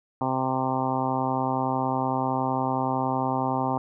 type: harmonic tone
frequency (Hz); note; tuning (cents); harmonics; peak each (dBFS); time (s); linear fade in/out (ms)
130.81; C3; 0; 1 / 2 / 3 / 4 / 5 / 6 / 7 / 8 / 9; -32 / -29 / -36 / -35 / -34 / -29 / -30 / -33 / -38; 0.21-3.78; 2
effects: none